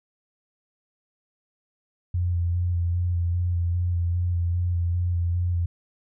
sine tone with vibrato, 87.31 Hz, F2, in tune, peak -21 dBFS, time 2.14-5.66 s, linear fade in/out 5 ms, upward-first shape square, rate 2.5 Hz, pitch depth 22 cents each way, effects none

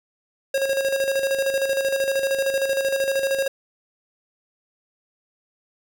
square tone with tremolo, 543 Hz, C#5, 36 cents flat, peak -19 dBFS, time 0.54-3.48 s, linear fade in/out 5 ms, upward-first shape square, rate 13 Hz, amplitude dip 50%, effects none

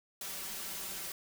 white noise with comb filter, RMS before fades -41 dBFS, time 0.21-1.12 s, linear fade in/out 2 ms, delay 5.2 ms, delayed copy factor +0.85, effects none

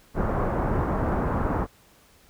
pink low-pass noise, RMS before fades -25 dBFS, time 0.14-1.67 s, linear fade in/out 50 ms, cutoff 1300 Hz, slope 24 dB/octave, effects pink hiss -57 dBFS RMS until 2.29 s

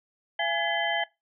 sine tone cluster, 678 / 825 / 1694 / 2022 / 3094 Hz, E5 / G#5 / G#6 / B6 / G7, +49 / -12 / +34 / +40 / -23 cents, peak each -31 dBFS, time 0.39-1.04 s, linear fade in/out 5 ms, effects noise-tail reverb RT60 0.2 s tail -20 dB re dry

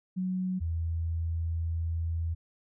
sine tone pair in turn, 185 / 82.69 Hz, F#3 / E2, 0 / +6 cents, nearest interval octave + major second, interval 1394 cents, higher first, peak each -28 dBFS, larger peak neither, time 0.16-0.6 / 0.6-2.35 s, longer second, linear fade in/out 20 ms, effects none

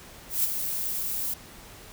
violet noise with ADSR envelope, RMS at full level -23 dBFS, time 0.29-1.34 s, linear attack 150 ms, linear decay 20 ms, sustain -7 dB, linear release 6 ms, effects pink hiss -47 dBFS RMS until 1.92 s

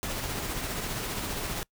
pink noise with tremolo, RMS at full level -32 dBFS, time 0.03-1.63 s, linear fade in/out 0 ms, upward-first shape sine, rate 15 Hz, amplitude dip 30%, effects noise-tail reverb RT60 0.1 s tail -24 dB re dry

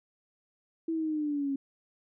sine linear sweep, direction down, 329.6 to 271.5 Hz, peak -28 dBFS, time 0.88-1.56 s, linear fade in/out 5 ms, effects none

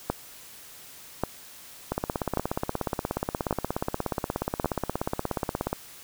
two click trains, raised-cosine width 1 ms, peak -12 / -10 dBFS, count 65 / 5, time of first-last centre 1.92-5.73 / 0.1-4.645 s, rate 16.8 / 0.88 Hz, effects white hiss -47 dBFS RMS until 6.03 s

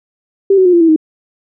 sine tone with pitch steps, 392 / 374.9 / 358.6 / 343 / 328.1 / 313.8 Hz, G4 / F#4 / F4 / F4 / E4 / D#4, 0 / +23 / +46 / -31 / -8 / +15 cents, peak -5 dBFS, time 0.5-0.962 s, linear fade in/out 5 ms, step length 77 ms, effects none

